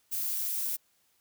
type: noise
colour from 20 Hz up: violet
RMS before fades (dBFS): -32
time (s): 0.11-0.77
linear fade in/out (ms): 20
effects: white hiss -70 dBFS RMS until 1.2 s